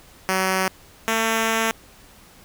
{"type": "tone pair in turn", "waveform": "5% pulse", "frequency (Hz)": [188.6, 224.3], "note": ["F#3", "A3"], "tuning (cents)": [33, 34], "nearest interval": "minor third", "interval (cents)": 301, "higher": "second", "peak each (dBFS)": -8, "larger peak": "neither", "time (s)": [[0.29, 0.68], [1.08, 1.71]], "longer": "second", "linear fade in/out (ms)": 0, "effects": ["pink hiss -49 dBFS RMS until 2.44 s"]}